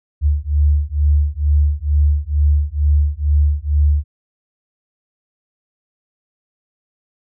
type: beating tone pair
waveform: sine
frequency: 72.5 / 74.7 Hz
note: D2 / D2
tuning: -22 / +30 cents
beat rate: 2.2 Hz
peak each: -15 dBFS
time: 0.21-4.04 s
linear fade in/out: 50 ms
effects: none